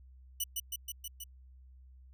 5% pulse tone with echo, 2960 Hz, F#7, in tune, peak -23 dBFS, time 0.4-0.44 s, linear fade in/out 5 ms, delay 160 ms, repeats 5, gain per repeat -2 dB, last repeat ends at 1.24 s, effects added 64 Hz sine -53 dBFS peak until 2.13 s

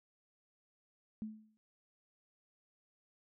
sine tone with exponential decay, 216.6 Hz, A3, 27 cents flat, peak -36 dBFS, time 1.22-1.57 s, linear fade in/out 0 ms, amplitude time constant 76 ms, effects none

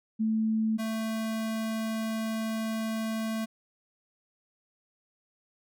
sine / square tone pair in turn, 220 / 221.8 Hz, A3 / A3, 0 / +14 cents, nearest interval unison, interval 14 cents, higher second, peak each -24 / -30 dBFS, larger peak first, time 0.19-0.78 / 0.78-3.46 s, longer second, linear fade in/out 20 ms, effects none

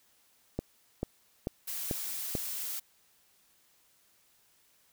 click train, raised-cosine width 2 ms, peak -18 dBFS, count 5, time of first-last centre 0.59-2.352 s, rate 2.27 Hz
blue noise, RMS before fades -37 dBFS, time 1.67-2.8 s, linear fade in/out 10 ms
effects white hiss -67 dBFS RMS until 4.92 s

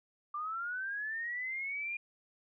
sine linear sweep, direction up, 1173 to 2428 Hz, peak -35 dBFS, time 0.34-1.97 s, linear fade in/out 5 ms, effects none

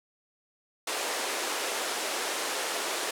pink band-pass noise, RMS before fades -32 dBFS, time 0.87-3.11 s, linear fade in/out 5 ms, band 380 to 11000 Hz, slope 24 dB/octave, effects none

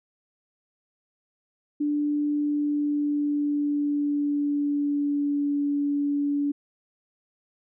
sine tone with pitch glide, 294 to 287 Hz, D4 to D4, +2 to -40 cents, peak -22 dBFS, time 1.8-6.52 s, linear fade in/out 10 ms, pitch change -42 cents, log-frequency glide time 2.34-5.62 s, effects none

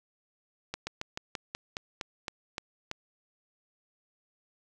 slowing click train, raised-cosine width 0.2 ms, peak -17 dBFS, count 11, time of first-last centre 0.74-2.914 s, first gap 130 ms, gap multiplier 1.11, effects none

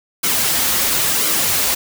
white noise with flanger, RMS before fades -17 dBFS, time 0.23-1.75 s, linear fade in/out 10 ms, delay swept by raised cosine 1.1 to 6.9 ms, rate 0.97 Hz, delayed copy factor -0.55, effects none

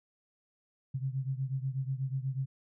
sine beating tone pair, 130.81 / 139.01 Hz, C3 / C#3, 0 / +5 cents, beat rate 8.2 Hz, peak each -33 / -36 dBFS, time 0.94-2.46 s, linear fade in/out 10 ms, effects none

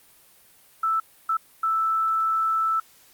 sine tone bursts at uneven times, 1319 Hz, E6, 1 cent sharp, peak -20 dBFS, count 3, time 0.83-1 / 1.29-1.37 / 1.63-2.8 s, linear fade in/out 5 ms, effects white hiss -55 dBFS RMS until 3.13 s + Opus 32 kbps

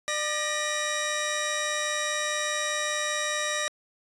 15% pulse tone pair together, 599.7 / 1904 Hz, D5 / A#6, +36 / +36 cents, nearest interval octave + minor sixth, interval 2000 cents, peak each -23 dBFS, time 0.08-3.68 s, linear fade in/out 0 ms, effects resampled to 22050 Hz

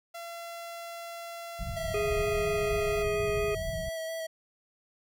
sawtooth tone, 680 Hz, F5, 46 cents flat, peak -35 dBFS, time 0.14-3.03 s, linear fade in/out 10 ms
pink low-pass noise, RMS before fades -37 dBFS, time 1.59-3.89 s, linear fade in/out 0 ms, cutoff 190 Hz, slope 96 dB/octave
square tone with vibrato, 650 Hz, E5, 24 cents flat, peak -34 dBFS, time 1.76-4.27 s, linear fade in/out 10 ms, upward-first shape square, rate 4.3 Hz, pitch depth 12 cents each way
harmonic tone, 414.8 Hz, G#4, 2 cents flat, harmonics 1 / 3 / 5 / 6, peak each -28 / -39 / -47 / -38 dBFS, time 1.94-3.55 s, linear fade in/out 5 ms
effects none

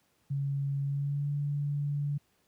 sine tone with pitch glide, 139.5 to 144.25 Hz, C#3 to D3, +11 to -31 cents, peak -28 dBFS, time 0.3-2.18 s, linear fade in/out 10 ms, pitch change +58 cents, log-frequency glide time 0.82-1.3 s, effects pink hiss -71 dBFS RMS until 2.47 s + high-pass 80 Hz 12 dB/octave

